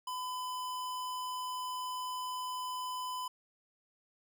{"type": "tone", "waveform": "square", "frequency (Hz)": 1007, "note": "B5", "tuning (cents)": 33, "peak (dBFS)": -37, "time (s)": [0.07, 3.28], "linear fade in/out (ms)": 5, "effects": []}